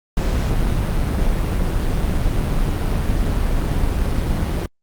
brown noise with amplitude modulation, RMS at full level -17 dBFS, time 0.17-4.66 s, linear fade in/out 2 ms, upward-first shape sine, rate 158 Hz, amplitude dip 30%, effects Opus 48 kbps

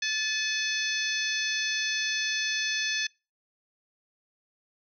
harmonic tone with a mistuned harmonic, 870 Hz, A5, 20 cents flat, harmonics 2 / 3 / 4 / 5 / 6 / 7, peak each -31 / -33 / -34 / -35 / -36 / -36 dBFS, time 0.02-3.07 s, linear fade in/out 5 ms, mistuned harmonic 3, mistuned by -43 cents, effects noise-tail reverb RT60 0.3 s tail -26 dB re dry

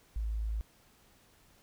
sine tone, 54.3 Hz, A1, 22 cents flat, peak -31 dBFS, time 0.16-0.61 s, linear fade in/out 0 ms, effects pink hiss -64 dBFS RMS until 1.62 s

